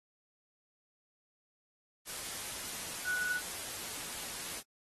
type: tone in noise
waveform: sine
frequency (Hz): 1475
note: F#6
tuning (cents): -6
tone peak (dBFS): -31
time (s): 3.04-3.41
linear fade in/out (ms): 50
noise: white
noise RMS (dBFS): -41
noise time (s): 2.05-4.63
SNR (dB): +7
effects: AAC 32 kbps